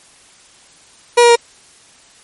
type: tone with pitch steps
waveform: 30% pulse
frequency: 480.1 / 475.4 / 470.8 Hz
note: B4 / A#4 / A#4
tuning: -49 / +34 / +17 cents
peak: -3 dBFS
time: 1.17-1.359 s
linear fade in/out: 10 ms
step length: 63 ms
effects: white hiss -46 dBFS RMS until 2.23 s + MP3 48 kbps